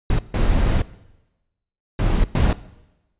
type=noise bursts at uneven times; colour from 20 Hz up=brown; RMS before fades=-17 dBFS; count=4; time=0.1-0.19 / 0.34-0.82 / 1.99-2.24 / 2.35-2.53 s; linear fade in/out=2 ms; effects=noise-tail reverb RT60 1.0 s tail -18 dB re dry + resampled to 8000 Hz